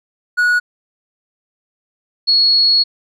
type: tone pair in turn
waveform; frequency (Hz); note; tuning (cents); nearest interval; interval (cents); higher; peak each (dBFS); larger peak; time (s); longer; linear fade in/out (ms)
triangle / sine; 1460 / 4342; F#6 / C#8; -24 / -37; octave + perfect fifth; 1887; second; -9; neither; 0.37-0.6 / 2.27-2.84; second; 20
effects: none